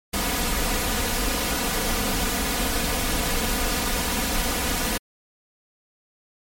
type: noise with comb filter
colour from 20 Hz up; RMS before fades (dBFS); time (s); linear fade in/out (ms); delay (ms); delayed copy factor
pink; -24; 0.13-4.98; 10; 4.1; +0.7
effects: MP3 64 kbps